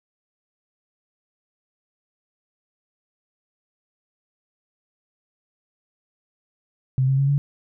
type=tone with pitch steps; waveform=sine; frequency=130.81 / 134.41 / 138.11 / 141.91 Hz; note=C3 / C3 / C#3 / C#3; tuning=0 / +47 / -6 / +41 cents; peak=-16 dBFS; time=6.98-7.38 s; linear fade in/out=0 ms; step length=100 ms; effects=none